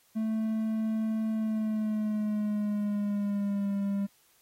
triangle tone with pitch glide, 220 to 199.42 Hz, A3 to G3, 0 to +30 cents, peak -25 dBFS, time 0.15-4.07 s, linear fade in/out 20 ms, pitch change -170 cents, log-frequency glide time 1.31-3.73 s, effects white hiss -65 dBFS RMS until 4.41 s + AAC 48 kbps

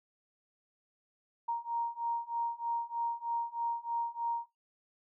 sine beating tone pair, 933 / 936.2 Hz, A#5 / A#5, +1 / +7 cents, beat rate 3.2 Hz, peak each -36 / -35 dBFS, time 1.48-4.46 s, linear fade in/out 10 ms, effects noise-tail reverb RT60 0.2 s tail -21 dB re dry

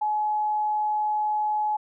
sine tone, 848 Hz, G#5, 36 cents sharp, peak -22 dBFS, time 0.01-1.77 s, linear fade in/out 10 ms, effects none

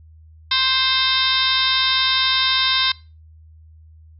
harmonic tone with a mistuned harmonic, 524 Hz, C5, 2 cents sharp, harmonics 2 / 3 / 4 / 5 / 6 / 7 / 8 / 9 / 10, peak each -25 / -26 / -26 / -28 / -27 / -19 / -24 / -27 / -26 dBFS, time 0.51-2.92 s, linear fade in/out 5 ms, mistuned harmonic 8, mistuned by -65 cents, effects noise-tail reverb RT60 0.3 s tail -22 dB re dry + added 79 Hz sine -43 dBFS peak until 4.19 s

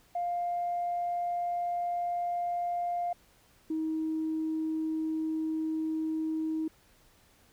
sine tone pair in turn, 701 / 316.6 Hz, F5 / D#4, +6 / +30 cents, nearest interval octave + major second, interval 1376 cents, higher first, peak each -28 / -28 dBFS, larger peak neither, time 0.15-3.13 / 3.7-6.68 s, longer neither, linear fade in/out 5 ms, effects tanh soft clip ceiling -24 dBFS + pink hiss -63 dBFS RMS until 7.52 s

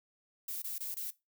violet noise bursts, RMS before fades -39 dBFS, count 4, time 0.48-1.106 s, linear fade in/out 5 ms, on 140 ms, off 22 ms, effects noise-tail reverb RT60 0.2 s tail -18 dB re dry

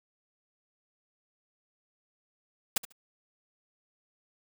white noise with echo, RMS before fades -26 dBFS, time 2.76-2.78 s, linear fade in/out 5 ms, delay 72 ms, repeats 2, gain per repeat -15 dB, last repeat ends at 2.924 s, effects none

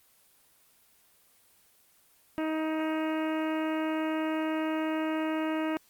harmonic tone, 314.7 Hz, D#4, 20 cents sharp, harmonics 1 / 2 / 3 / 4 / 5 / 6 / 7 / 8 / 9, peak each -29 / -35 / -39 / -41 / -43 / -45 / -46 / -47 / -48 dBFS, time 2.38-5.77 s, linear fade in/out 0 ms, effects white hiss -63 dBFS RMS until 5.89 s + Opus 24 kbps

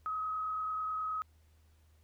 sine tone with frequency modulation, 1270 Hz, D#6, 35 cents sharp, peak -33 dBFS, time 0.06-1.22 s, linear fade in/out 0 ms, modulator 29.3 Hz, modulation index 0.54, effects added 78 Hz sine -62 dBFS peak until 2.03 s + pink hiss -73 dBFS RMS until 2.03 s

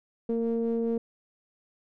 triangle ring-modulated tone, 115.8 Hz, A#2, 11 cents flat, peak -20 dBFS, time 0.29-0.98 s, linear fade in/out 5 ms, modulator 345 Hz, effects none

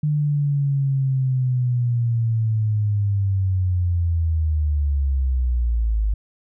sine linear sweep, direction down, 150.7 to 51.1 Hz, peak -17 dBFS, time 0.03-6.14 s, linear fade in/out 5 ms, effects none

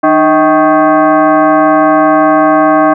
sine tone with frequency modulation, 164.81 Hz, E3, in tune, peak -4 dBFS, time 0.03-2.94 s, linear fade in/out 10 ms, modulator 469 Hz, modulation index 2.3, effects none

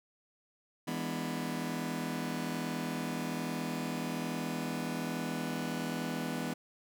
sawtooth chord, E dominant seventh, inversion none, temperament just, 164.81 / 206 / 247.2 / 296.7 Hz, E3 / G#3 / B3 / D4, 0 / -14 / +2 / +18 cents, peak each -35 / -37 / -33 / -39 dBFS, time 0.87-6.54 s, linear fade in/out 10 ms, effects none

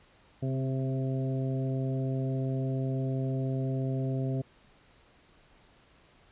harmonic tone with a mistuned harmonic, 132.7 Hz, C3, 25 cents sharp, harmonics 1 / 2 / 3 / 4 / 5, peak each -29 / -35 / -39 / -43 / -42 dBFS, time 0.42-4.42 s, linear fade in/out 10 ms, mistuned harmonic 2, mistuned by -19 cents, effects pink hiss -61 dBFS RMS until 6.31 s + resampled to 8000 Hz

